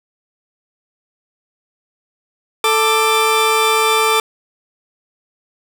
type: tone pair together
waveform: 20% pulse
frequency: 441.6 / 1178.9 Hz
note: A4 / D6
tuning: +6 / +6 cents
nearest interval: octave + perfect fourth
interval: 1700 cents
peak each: -10 dBFS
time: 2.64-4.2 s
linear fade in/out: 2 ms
effects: none